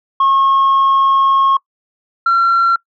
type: tone pair in turn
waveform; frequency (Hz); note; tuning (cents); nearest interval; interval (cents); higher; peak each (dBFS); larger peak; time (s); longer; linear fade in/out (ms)
sine; 1086 / 1364.2; C#6 / F6; -36 / -41; major third; 395; second; -7; neither; 0.2-1.57 / 2.26-2.76; first; 5
effects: noise-tail reverb RT60 0.1 s tail -24 dB re dry + tanh soft clip ceiling -7 dBFS